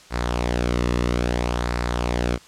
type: tone with flanger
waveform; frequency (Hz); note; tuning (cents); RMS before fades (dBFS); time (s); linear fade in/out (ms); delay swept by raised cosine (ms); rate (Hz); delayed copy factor
sawtooth; 60; B1; -49; -23; 0.1-2.39; 50; 0.31 to 1.31; 0.6; -0.5
effects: white hiss -48 dBFS RMS until 2.47 s + low-pass 7000 Hz 12 dB/octave